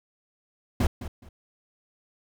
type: noise with echo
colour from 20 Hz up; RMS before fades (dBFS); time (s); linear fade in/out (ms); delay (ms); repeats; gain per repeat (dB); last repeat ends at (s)
brown; -21; 0.8-0.87; 5; 210; 2; -13; 1.29
effects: none